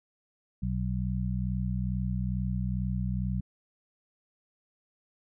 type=harmonic tone; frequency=62.3 Hz; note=B1; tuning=16 cents sharp; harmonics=1 / 2 / 3; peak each=-32 / -32 / -32 dBFS; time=0.62-3.41 s; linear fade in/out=10 ms; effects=none